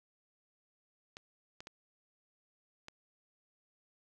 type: clicks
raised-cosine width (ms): 0.2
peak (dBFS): -29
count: 4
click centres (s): 1.169 / 1.605 / 1.671 / 2.884
effects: none